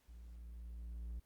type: tone with level ramp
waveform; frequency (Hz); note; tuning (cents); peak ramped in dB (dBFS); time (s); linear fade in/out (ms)
triangle; 58.1; A#1; -5; -50 to -39; 0.08-1.2; 10
effects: pink hiss -75 dBFS RMS until 1.25 s + Opus 48 kbps